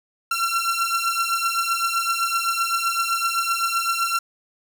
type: beating tone pair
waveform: sawtooth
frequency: 1357 / 1364.8 Hz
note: E6 / F6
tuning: +50 / -40 cents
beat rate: 7.8 Hz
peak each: -20 dBFS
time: 0.31-4.19 s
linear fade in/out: 5 ms
effects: none

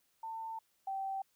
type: tone pair in turn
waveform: sine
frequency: 897 / 775.6 Hz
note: A5 / G5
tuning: +33 / -19 cents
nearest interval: minor third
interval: 252 cents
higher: first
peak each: -39 / -35 dBFS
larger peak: second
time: 0.23-0.59 / 0.87-1.22 s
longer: first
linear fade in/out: 5 ms
effects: white hiss -75 dBFS RMS until 1.35 s

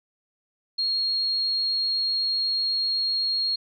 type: tone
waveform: sine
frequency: 4273 Hz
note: C8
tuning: 36 cents sharp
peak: -22 dBFS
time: 0.78-3.56 s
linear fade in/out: 10 ms
effects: none

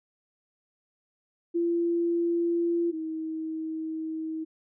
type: tone pair in turn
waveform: sine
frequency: 340.9 / 318.5 Hz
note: F4 / D#4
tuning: -42 / +41 cents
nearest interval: minor second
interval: 117 cents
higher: first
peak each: -23 / -30 dBFS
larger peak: first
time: 1.54-2.92 / 2.92-4.45 s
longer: second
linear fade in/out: 20 ms
effects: none

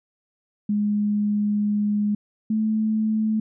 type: tone pair in turn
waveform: sine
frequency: 207.7 / 217.5 Hz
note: G#3 / A3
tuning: 0 / -20 cents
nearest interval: minor second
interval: 80 cents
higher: second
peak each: -19 dBFS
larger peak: neither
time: 0.69-2.15 / 2.5-3.4 s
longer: first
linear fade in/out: 5 ms
effects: none

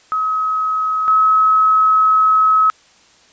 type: tone pair in turn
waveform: sine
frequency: 1276 / 1283.2 Hz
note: D#6 / E6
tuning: +43 / -47 cents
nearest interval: unison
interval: 10 cents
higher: second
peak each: -15 / -9 dBFS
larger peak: second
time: 0.12-1.08 / 1.08-2.7 s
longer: second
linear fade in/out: 0 ms
effects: white hiss -50 dBFS RMS until 3.32 s + resampled to 16000 Hz

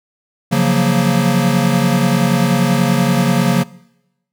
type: chord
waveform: square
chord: Gb major seventh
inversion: second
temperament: equal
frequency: 138.59 / 174.61 / 185 / 233.1 Hz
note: Db3 / F3 / Gb3 / Bb3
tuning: 0 / 0 / 0 / 0 cents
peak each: -18 dBFS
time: 0.51-3.64 s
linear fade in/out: 20 ms
effects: noise-tail reverb RT60 0.9 s tail -22 dB re dry

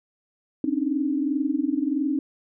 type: tone cluster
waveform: sine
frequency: 265.4 / 286.3 / 308.2 Hz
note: C4 / D4 / D#4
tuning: +25 / -44 / -16 cents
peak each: -26 dBFS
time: 0.64-2.19 s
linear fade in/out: 2 ms
effects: none

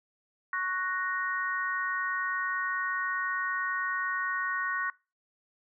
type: chord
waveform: sine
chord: F# major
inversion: second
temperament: equal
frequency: 1108.7 / 1480 / 1864.7 Hz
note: C#6 / F#6 / A#6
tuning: 0 / 0 / 0 cents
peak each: -33 dBFS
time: 0.53-4.9 s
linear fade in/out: 2 ms
effects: noise-tail reverb RT60 0.3 s tail -23 dB re dry

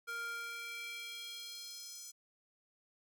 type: tone with high-pass filter sweep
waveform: square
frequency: 466.2 Hz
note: A#4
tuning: in tune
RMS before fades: -45 dBFS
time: 0.07-2.12 s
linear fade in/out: 20 ms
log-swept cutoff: 1200 to 6400 Hz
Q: 2.6
effects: none

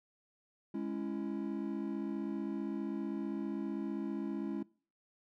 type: chord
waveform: triangle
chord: C# minor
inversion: second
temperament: just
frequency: 207.9 / 277.2 / 332.6 Hz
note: G#3 / C#4 / E4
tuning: +2 / 0 / +16 cents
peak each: -37 / -38 / -38 dBFS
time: 0.74-4.63 s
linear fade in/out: 5 ms
effects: noise-tail reverb RT60 0.4 s tail -22 dB re dry

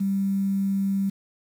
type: tone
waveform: sine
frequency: 196 Hz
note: G3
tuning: in tune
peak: -21 dBFS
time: 0-1.1 s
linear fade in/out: 10 ms
effects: 8-bit

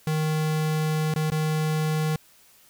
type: tone with dropouts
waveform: square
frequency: 155.56 Hz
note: D#3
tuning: in tune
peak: -23 dBFS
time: 0.07-2.16 s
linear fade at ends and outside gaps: 2 ms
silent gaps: 1.14-1.16 / 1.302-1.319 s
effects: white hiss -56 dBFS RMS until 2.69 s

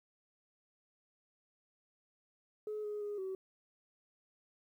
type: tone with pitch steps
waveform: sine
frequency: 425.2 / 418.2 / 412.9 / 380 Hz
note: G#4 / G#4 / G#4 / F#4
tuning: +41 / +12 / -10 / +46 cents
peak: -36 dBFS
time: 2.67-3.35 s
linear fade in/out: 2 ms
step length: 170 ms
effects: tanh soft clip ceiling -34 dBFS + 12-bit

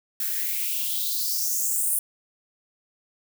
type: noise with high-pass filter sweep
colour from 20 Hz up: violet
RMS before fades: -26 dBFS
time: 0.2-1.99 s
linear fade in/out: 2 ms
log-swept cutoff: 1500 to 10000 Hz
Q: 4.6
effects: none

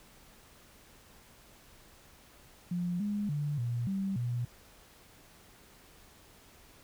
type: tone with pitch steps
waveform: sine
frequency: 176.1 / 206 / 146.6 / 119.6 / 194.2 / 121.1 Hz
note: F3 / G#3 / D3 / A#2 / G3 / B2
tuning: +15 / -14 / -3 / +45 / -16 / -34 cents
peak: -30 dBFS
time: 2.71-4.45 s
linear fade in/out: 5 ms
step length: 290 ms
effects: pink hiss -58 dBFS RMS until 6.83 s

